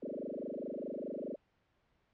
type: tone with frequency modulation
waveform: sine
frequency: 411.1 Hz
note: G#4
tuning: 18 cents flat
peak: -38 dBFS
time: 0.02-1.36 s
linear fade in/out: 10 ms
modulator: 24.8 Hz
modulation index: 7.7
effects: pink hiss -75 dBFS RMS until 2.13 s + low-pass 3000 Hz 12 dB/octave